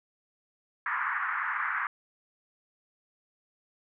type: band-pass noise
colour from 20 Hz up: white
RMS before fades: -31 dBFS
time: 0.86-1.87 s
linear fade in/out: 2 ms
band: 990 to 1900 Hz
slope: 48 dB/octave
effects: none